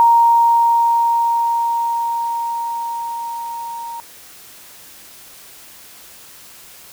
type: tone with level ramp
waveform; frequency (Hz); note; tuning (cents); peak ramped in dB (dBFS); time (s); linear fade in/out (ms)
sine; 932.3; A#5; 0; -7 to -26; 0-4; 0
effects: white hiss -41 dBFS RMS until 6.92 s